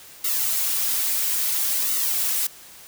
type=noise with flanger; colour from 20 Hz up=blue; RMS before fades=-23 dBFS; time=0.24-2.47 s; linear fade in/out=5 ms; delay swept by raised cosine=1.2 to 6.5 ms; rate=0.59 Hz; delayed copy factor=-0.75; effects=white hiss -45 dBFS RMS until 2.87 s